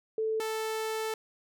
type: tone pair in turn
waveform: sine / sawtooth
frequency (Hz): 440 / 440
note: A4 / A4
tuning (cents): 0 / 0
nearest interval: unison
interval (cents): 0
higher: neither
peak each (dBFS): -27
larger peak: neither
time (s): 0.18-0.4 / 0.4-1.14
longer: second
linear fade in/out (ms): 2
effects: none